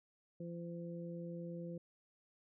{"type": "harmonic tone", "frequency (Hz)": 170.8, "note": "F3", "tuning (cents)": -38, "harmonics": [1, 2, 3], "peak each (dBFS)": [-44, -50, -49], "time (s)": [0.4, 1.78], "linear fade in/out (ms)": 5, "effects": []}